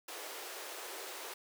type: high-pass noise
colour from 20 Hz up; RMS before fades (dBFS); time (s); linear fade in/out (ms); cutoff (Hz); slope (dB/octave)
pink; -45; 0.08-1.34; 5; 350; 48
effects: none